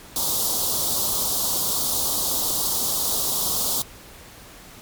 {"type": "band-stop noise", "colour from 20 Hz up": "white", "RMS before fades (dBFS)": -23, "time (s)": [0.16, 3.82], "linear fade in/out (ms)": 2, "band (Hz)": [1200, 3400], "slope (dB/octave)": 48, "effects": ["pink hiss -44 dBFS RMS until 4.81 s", "MP3 96 kbps"]}